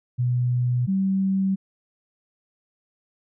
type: tone pair in turn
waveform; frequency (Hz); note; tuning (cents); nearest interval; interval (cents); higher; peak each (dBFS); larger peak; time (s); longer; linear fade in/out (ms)
sine; 123.47 / 192.45; B2 / G3; 0 / -32; minor sixth; 768; second; -19; neither; 0.18-0.87 / 0.87-1.56; neither; 20
effects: none